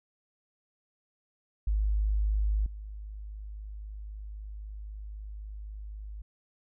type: tone with level steps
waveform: sine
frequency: 51.91 Hz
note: G#1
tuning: in tune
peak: -24 / -38 dBFS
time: 1.67-6.22 s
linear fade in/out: 5 ms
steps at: 2.66 s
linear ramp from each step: 2 ms
effects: none